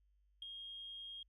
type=tone with ADSR envelope; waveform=sine; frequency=3245 Hz; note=G#7; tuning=41 cents flat; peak=-40 dBFS; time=0.42-1.23 s; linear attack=3 ms; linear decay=10 ms; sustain=-6 dB; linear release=4 ms; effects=tanh soft clip ceiling -39 dBFS + added 50 Hz sine -70 dBFS peak until 1.28 s